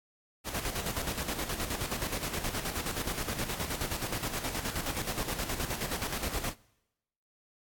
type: noise with tremolo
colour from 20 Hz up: pink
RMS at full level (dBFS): -33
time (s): 0.44-6.55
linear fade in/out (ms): 50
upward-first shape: square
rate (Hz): 9.5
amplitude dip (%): 55
effects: noise-tail reverb RT60 0.9 s tail -23 dB re dry + AAC 64 kbps